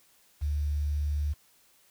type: tone with quantisation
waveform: sine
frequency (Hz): 73.42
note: D2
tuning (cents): 0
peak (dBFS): -26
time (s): 0.41-1.34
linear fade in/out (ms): 20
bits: 9
effects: white hiss -63 dBFS RMS until 1.9 s